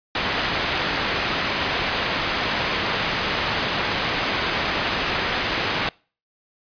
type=low-pass noise; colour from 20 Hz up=white; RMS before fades=-24 dBFS; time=0.15-5.89 s; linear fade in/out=2 ms; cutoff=2900 Hz; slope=12 dB/octave; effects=noise-tail reverb RT60 0.4 s tail -26 dB re dry + resampled to 11025 Hz